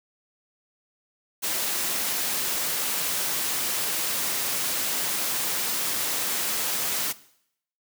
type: noise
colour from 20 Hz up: white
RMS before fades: -27 dBFS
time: 1.42-7.13 s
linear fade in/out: 20 ms
effects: noise-tail reverb RT60 0.7 s tail -18 dB re dry + high-pass 150 Hz 12 dB/octave